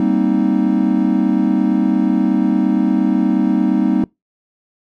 triangle chord, C minor seventh, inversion second, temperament equal, 196 / 233.1 / 261.6 / 311.1 Hz, G3 / Bb3 / C4 / Eb4, 0 / 0 / 0 / 0 cents, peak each -16 dBFS, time 0-4.04 s, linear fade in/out 2 ms, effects noise-tail reverb RT60 0.2 s tail -25 dB re dry

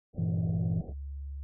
pink low-pass noise, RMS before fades -43 dBFS, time 0.13-0.94 s, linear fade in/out 50 ms, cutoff 730 Hz, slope 96 dB/octave
sine chord, E diminished, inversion first, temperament equal, 98 / 116.54 / 164.81 Hz, G2 / Bb2 / E3, 0 / 0 / 0 cents, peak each -32 / -34 / -29 dBFS, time 0.18-0.81 s, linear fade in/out 5 ms
sine tone, 69.8 Hz, C#2, 13 cents sharp, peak -36 dBFS, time 0.88-1.43 s, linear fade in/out 0 ms
effects none

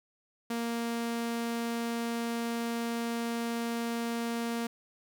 sawtooth tone, 233.1 Hz, A#3, in tune, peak -27 dBFS, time 0.5-4.67 s, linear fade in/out 5 ms, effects none

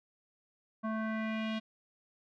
square tone with low-pass filter sweep, 219.8 Hz, A3, 2 cents flat, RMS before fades -35 dBFS, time 0.83-1.6 s, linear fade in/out 20 ms, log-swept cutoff 1200 to 3400 Hz, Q 2.6, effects none

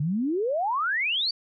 sine exponential sweep, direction up, 138.59 to 4699 Hz, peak -23 dBFS, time 0-1.31 s, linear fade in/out 5 ms, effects none

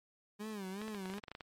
30% pulse tone with vibrato, 202 Hz, G#3, 48 cents flat, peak -38 dBFS, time 0.39-1.2 s, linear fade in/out 20 ms, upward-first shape sine, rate 2.6 Hz, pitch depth 140 cents each way
clicks, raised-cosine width 0.3 ms, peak -29 dBFS, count 12, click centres 0.816 / 0.881 / 0.947 / 1.057 / 1.1 / 1.138 / 1.183 / 1.238 / 1.282 / 1.316 / 1.351 / 1.408 s
effects MP3 64 kbps

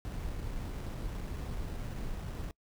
brown noise with sample-and-hold, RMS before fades -38 dBFS, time 0.05-2.51 s, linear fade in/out 0 ms, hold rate 4410 Hz, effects noise-tail reverb RT60 0.1 s tail -25 dB re dry

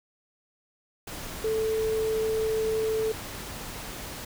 sine tone in noise, 440 Hz, A4, in tune, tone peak -24 dBFS, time 1.44-3.12 s, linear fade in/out 5 ms, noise pink, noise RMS -38 dBFS, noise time 1.07-4.25 s, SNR +11 dB, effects none

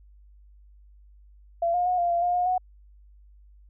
sine tone with pitch steps, 680 / 712 / 726 / 696 / 688 / 709 / 716 / 735 Hz, F5 / F5 / F#5 / F5 / F5 / F5 / F5 / F#5, -46 / +33 / -33 / -6 / -26 / +26 / +43 / -12 cents, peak -21 dBFS, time 1.62-2.58 s, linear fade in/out 5 ms, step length 120 ms, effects added 50 Hz sine -50 dBFS peak until 3.69 s

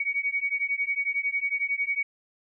sine beating tone pair, 2241 / 2252 Hz, C#7 / C#7, +18 / +27 cents, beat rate 11 Hz, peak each -28 dBFS, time 0-2.03 s, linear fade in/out 5 ms, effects none

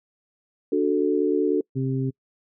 sine chord, D major, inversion none, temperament equal, 293.7 / 370 / 440 Hz, D4 / F#4 / A4, 0 / 0 / 0 cents, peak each -23 dBFS, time 0.72-1.61 s, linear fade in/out 5 ms
harmonic tone, 132.4 Hz, C3, 21 cents sharp, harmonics 1 / 2 / 3, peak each -24 / -27 / -32 dBFS, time 1.75-2.11 s, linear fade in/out 20 ms
effects noise-tail reverb RT60 0.1 s tail -26 dB re dry

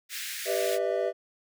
pink high-pass noise, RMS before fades -36 dBFS, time 0.09-0.79 s, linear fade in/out 50 ms, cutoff 1600 Hz, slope 48 dB/octave
triangle chord, E minor seventh, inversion first, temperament equal with one note detuned, 392 / 493.9 / 602.4 / 659.3 Hz, G4 / B4 / D5 / E5, 0 / 0 / +44 / 0 cents, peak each -29 dBFS, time 0.45-1.13 s, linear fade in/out 50 ms
effects none

